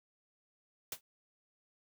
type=noise with exponential decay; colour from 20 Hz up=white; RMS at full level=-35 dBFS; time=0.92-1.01 s; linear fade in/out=2 ms; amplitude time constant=18 ms; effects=none